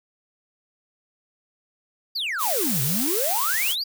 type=exponential two-way sweep; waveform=triangle; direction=down then up; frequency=4923 to 123.5 to 4923 Hz; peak=-23 dBFS; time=2.15-3.84 s; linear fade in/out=10 ms; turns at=2.82 s
type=noise; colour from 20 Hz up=blue; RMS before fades=-25 dBFS; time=2.38-3.76 s; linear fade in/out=50 ms
effects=none